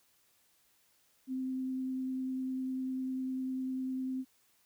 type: tone with vibrato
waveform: sine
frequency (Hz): 260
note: C4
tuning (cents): -11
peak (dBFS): -33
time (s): 1.27-4.25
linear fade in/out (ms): 50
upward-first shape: triangle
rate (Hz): 10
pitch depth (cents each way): 10
effects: white hiss -70 dBFS RMS until 4.65 s